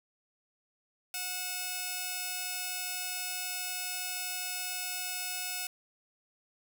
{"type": "tone pair together", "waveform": "5% pulse", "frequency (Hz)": [728.8, 2597], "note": ["F#5", "E7"], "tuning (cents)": [-26, -26], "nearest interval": "octave + minor seventh", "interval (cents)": 2200, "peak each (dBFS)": -27, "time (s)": [1.14, 5.67], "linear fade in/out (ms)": 2, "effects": []}